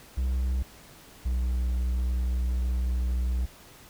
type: tone pair in turn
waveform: triangle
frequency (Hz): 63.8 / 61.84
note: C2 / B1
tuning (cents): -43 / +3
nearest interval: minor second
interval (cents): 54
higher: first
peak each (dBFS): -22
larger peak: neither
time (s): 0.17-0.63 / 1.25-3.46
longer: second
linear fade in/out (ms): 10
effects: pink hiss -51 dBFS RMS until 3.89 s